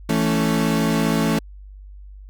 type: chord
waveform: 35% pulse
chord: A major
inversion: second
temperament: equal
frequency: 164.81 / 220 / 277.2 Hz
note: E3 / A3 / C#4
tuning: 0 / 0 / 0 cents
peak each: -20 / -19 / -22 dBFS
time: 0.09-1.39 s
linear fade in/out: 5 ms
effects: added 49 Hz sine -37 dBFS peak until 2.29 s